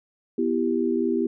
sine chord, E minor, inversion second, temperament equal with one note detuned, 246.9 / 331.5 / 392 Hz, B3 / E4 / G4, 0 / +10 / 0 cents, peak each -25 dBFS, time 0.38-1.27 s, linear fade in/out 5 ms, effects none

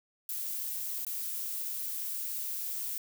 violet noise with dropouts, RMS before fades -36 dBFS, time 0.29-2.98 s, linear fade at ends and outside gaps 1 ms, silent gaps 1.049-1.067 s, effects none

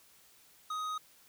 sine tone with tanh clipping, 1253 Hz, D#6, 12 cents sharp, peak -36 dBFS, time 0.7-0.98 s, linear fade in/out 5 ms, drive 12 dB, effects white hiss -62 dBFS RMS until 1.28 s

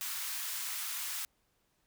white high-pass noise, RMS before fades -38 dBFS, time 0.01-1.25 s, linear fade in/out 0 ms, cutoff 1000 Hz, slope 24 dB/octave, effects pink hiss -75 dBFS RMS until 1.86 s

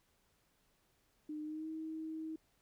sine tone with pitch glide, 303.9 to 317.5 Hz, D#4 to D#4, -41 to +35 cents, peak -40 dBFS, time 1.29-2.36 s, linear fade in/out 5 ms, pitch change +76 cents, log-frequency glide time 1.43-1.68 s, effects pink hiss -75 dBFS RMS until 2.61 s

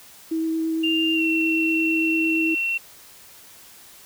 sine tone with vibrato, 322.7 Hz, E4, 37 cents flat, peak -21 dBFS, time 0.31-2.55 s, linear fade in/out 10 ms, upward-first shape sine, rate 8.8 Hz, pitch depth 8 cents each way
sine tone with pitch glide, 2794 to 2718 Hz, F7 to F7, 0 to -48 cents, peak -21 dBFS, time 0.83-2.78 s, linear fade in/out 10 ms, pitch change -48 cents, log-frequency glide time 1.14-1.23 s
effects white hiss -47 dBFS RMS until 4.05 s

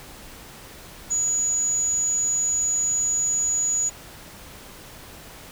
sine tone, 6840 Hz, A8, 50 cents flat, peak -20 dBFS, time 1.1-3.9 s, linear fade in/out 20 ms
click, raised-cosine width 0.5 ms, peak -27 dBFS, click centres 1.28 s
effects pink hiss -43 dBFS RMS until 5.51 s

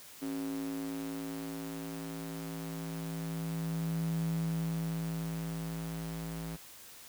square tone with high-pass filter sweep, 55 Hz, A1, in tune, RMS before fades -37 dBFS, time 0.21-6.57 s, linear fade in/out 20 ms, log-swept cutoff 280 to 120 Hz, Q 5.7, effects white hiss -52 dBFS RMS until 7.08 s

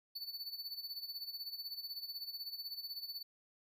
square tone with tremolo, 4485 Hz, C#8, 19 cents sharp, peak -40 dBFS, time 0.15-3.23 s, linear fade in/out 10 ms, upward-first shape sine, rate 16 Hz, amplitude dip 75%, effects none

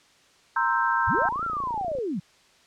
sine chord, C dominant seventh, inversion third, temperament equal, 932.3 / 1046.5 / 1318.5 / 1568 Hz, Bb5 / C6 / E6 / G6, 0 / 0 / 0 / 0 cents, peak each -25 / -27 / -28 / -26 dBFS, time 0.56-1.29 s, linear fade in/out 5 ms
sine linear two-way sweep, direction up then down, 42.43 to 1396.9 to 149.9 Hz, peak -26 dBFS, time 1.07-2.2 s, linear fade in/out 10 ms, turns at 1.44 s
click train, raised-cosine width 2 ms, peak -27 dBFS, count 25, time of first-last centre 1.15-1.986 s, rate 28.7 Hz
effects white hiss -58 dBFS RMS until 2.66 s + low-pass 6000 Hz 12 dB/octave

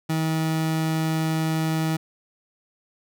30% pulse tone, 159.5 Hz, D#3, 43 cents sharp, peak -19 dBFS, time 0.09-1.97 s, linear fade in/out 10 ms, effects none

